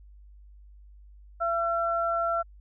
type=tone pair together; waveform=sine; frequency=676 / 1352 Hz; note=E5 / E6; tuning=+43 / +43 cents; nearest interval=octave; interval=1200 cents; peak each=-27 / -27 dBFS; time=1.4-2.43 s; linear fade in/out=20 ms; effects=added 50 Hz sine -48 dBFS peak until 2.6 s